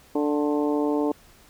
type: harmonic tone with a mistuned harmonic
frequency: 147.3 Hz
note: D3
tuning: 6 cents sharp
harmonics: 2 / 3 / 4 / 5 / 6 / 7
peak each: -23 / -26 / -31 / -36 / -33 / -39 dBFS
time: 0.15-1.12 s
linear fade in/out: 5 ms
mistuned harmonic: 7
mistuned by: +46 cents
effects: pink hiss -54 dBFS RMS until 1.49 s